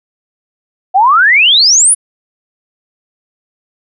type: exponential sweep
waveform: sine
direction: up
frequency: 721 to 10530 Hz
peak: -4 dBFS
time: 0.94-1.95 s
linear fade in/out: 20 ms
effects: none